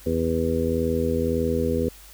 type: harmonic tone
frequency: 81.8 Hz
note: E2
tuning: 13 cents flat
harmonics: 1 / 2 / 3 / 4 / 5 / 6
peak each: -28 / -31 / -26 / -33 / -27 / -26 dBFS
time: 0.06-1.89 s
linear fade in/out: 5 ms
effects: added 50 Hz sine -48 dBFS peak until 2.13 s + white hiss -48 dBFS RMS until 2.13 s